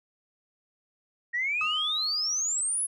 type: exponential sweep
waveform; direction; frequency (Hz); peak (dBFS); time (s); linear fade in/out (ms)
sine; up; 1864.7 to 10800; -25; 1.33-2.87; 20
type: tone with exponential decay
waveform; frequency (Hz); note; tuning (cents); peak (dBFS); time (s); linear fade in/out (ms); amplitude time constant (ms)
sine; 1244.5; D#6; 0; -27; 1.61-2.81; 2; 260
effects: tanh soft clip ceiling -19 dBFS